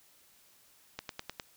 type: click train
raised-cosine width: 0.2 ms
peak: -20 dBFS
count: 5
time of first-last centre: 0.99-1.398 s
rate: 9.8 Hz
effects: white hiss -63 dBFS RMS until 1.56 s